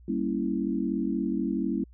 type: chord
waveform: sine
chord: G diminished seventh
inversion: none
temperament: equal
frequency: 196 / 233.1 / 277.2 / 329.6 Hz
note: G3 / Bb3 / Db4 / Fb4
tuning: 0 / 0 / 0 / 0 cents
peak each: -31 dBFS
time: 0.08-1.84 s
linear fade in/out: 5 ms
effects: added 60 Hz sine -49 dBFS peak until 1.93 s